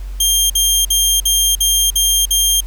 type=tone bursts; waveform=15% pulse; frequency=3196 Hz; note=G7; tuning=33 cents sharp; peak=-4 dBFS; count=7; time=0.2-2.606 s; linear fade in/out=5 ms; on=300 ms; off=51 ms; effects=added 46 Hz sine -23 dBFS peak until 2.66 s + pink hiss -45 dBFS RMS until 2.66 s